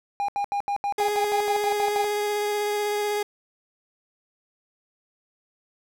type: tone bursts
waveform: triangle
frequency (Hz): 809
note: G#5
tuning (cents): -46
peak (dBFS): -21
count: 12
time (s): 0.2-2.044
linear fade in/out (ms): 0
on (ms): 84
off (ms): 76
type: tone with vibrato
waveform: 30% pulse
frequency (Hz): 415.3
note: G#4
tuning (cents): 0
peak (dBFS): -21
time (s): 0.98-3.23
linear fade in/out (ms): 5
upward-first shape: sine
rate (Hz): 16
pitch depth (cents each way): 11
effects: none